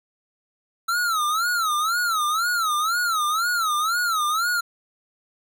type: tone with vibrato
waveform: square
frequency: 1318.5 Hz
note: E6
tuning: in tune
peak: -21 dBFS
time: 0.88-4.61 s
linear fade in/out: 10 ms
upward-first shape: sine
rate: 2 Hz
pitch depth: 170 cents each way
effects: none